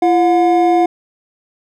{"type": "tone pair together", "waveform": "triangle", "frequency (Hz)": [339.6, 721], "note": ["F4", "F#5"], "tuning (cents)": [-48, -45], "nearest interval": "octave + minor second", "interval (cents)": 1303, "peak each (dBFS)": -10, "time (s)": [0.02, 0.86], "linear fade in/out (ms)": 5, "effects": []}